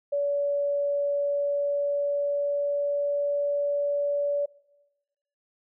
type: tone with pitch glide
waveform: sine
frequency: 571 to 574.3 Hz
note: D5 to D5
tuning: -49 to -39 cents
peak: -23 dBFS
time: 0.12-4.46 s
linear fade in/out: 10 ms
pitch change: +10 cents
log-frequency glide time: 1.14-3.34 s
effects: noise-tail reverb RT60 1.0 s tail -22 dB re dry